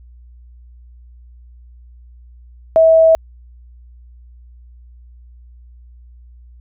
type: tone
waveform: sine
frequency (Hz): 648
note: E5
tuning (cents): -30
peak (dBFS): -6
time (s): 2.76-3.15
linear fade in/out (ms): 0
effects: added 60 Hz sine -39 dBFS peak until 6.6 s